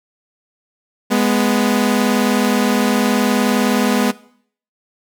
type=tone pair together; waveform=sawtooth; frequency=208 / 247.3 Hz; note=G#3 / B3; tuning=+3 / +3 cents; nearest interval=minor third; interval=300 cents; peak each=-12 dBFS; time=1.1-4.12 s; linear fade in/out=20 ms; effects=noise-tail reverb RT60 0.6 s tail -20 dB re dry